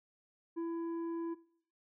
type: tone with tanh clipping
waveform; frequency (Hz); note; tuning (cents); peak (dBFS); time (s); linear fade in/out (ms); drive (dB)
sine; 333.8; E4; +22; -36; 0.56-1.35; 20; 6
effects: noise-tail reverb RT60 0.6 s tail -20 dB re dry